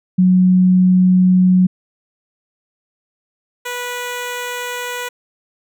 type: tone pair in turn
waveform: sine / 10% pulse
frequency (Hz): 183.6 / 490.2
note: F#3 / B4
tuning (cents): -13 / -13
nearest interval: octave + perfect fourth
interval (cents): 1700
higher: second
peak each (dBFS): -8 / -14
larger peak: first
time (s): 0.18-1.67 / 3.65-5.09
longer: first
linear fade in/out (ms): 10
effects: none